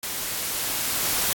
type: noise with level ramp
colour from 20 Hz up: white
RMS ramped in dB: -30 to -23 dBFS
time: 0.03-1.33 s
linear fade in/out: 2 ms
effects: AAC 64 kbps